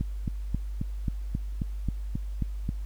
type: click train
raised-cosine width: 5 ms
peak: -16 dBFS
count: 11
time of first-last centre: 0.01-2.691 s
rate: 3.73 Hz
effects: added 50 Hz sine -31 dBFS peak until 2.85 s + pink hiss -59 dBFS RMS until 2.85 s